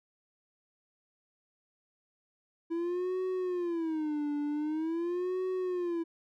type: tone with vibrato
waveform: triangle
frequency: 329.6 Hz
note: E4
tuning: in tune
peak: -28 dBFS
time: 2.7-6.04 s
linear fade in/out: 20 ms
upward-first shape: sine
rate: 0.45 Hz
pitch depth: 210 cents each way
effects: none